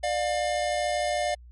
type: tone pair together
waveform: square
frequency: 597 / 710 Hz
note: D5 / F5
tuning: +28 / +28 cents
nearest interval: minor third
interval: 300 cents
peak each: -28 dBFS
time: 0.03-1.35 s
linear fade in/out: 10 ms
effects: added 60 Hz sine -45 dBFS peak until 1.51 s + MP3 48 kbps